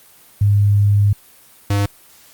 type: tone pair in turn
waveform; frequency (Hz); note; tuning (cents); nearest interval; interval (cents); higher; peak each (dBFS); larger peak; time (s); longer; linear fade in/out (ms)
sine / square; 102 / 100.94; G#2 / G#2; -31 / -49; unison; 18; first; -10 / -14; first; 0.41-1.13 / 1.7-1.86; first; 5
effects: white hiss -47 dBFS RMS until 2.33 s + Opus 32 kbps